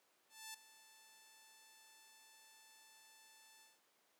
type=tone with ADSR envelope; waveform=5% pulse; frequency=880 Hz; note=A5; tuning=in tune; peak=-35 dBFS; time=0.29-3.81 s; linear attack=250 ms; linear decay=7 ms; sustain=-16 dB; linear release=190 ms; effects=pink hiss -75 dBFS RMS until 4.19 s + high-pass 400 Hz 12 dB/octave